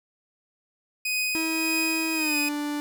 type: tone with tremolo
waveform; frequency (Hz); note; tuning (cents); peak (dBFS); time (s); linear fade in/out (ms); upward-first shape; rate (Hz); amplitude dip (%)
sawtooth; 2500; D#7; +8; -20; 1.05-2.49; 5; triangle; 1.7; 45
type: tone with pitch glide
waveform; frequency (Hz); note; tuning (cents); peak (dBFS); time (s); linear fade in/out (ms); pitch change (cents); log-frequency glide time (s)
45% pulse; 322 to 293.6; E4 to D4; -41 to 0; -27; 1.35-2.8; 0; -159; 2.14-2.39
effects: 9-bit